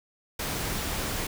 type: noise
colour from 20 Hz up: pink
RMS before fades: -31 dBFS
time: 0.39-1.27 s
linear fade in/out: 5 ms
effects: none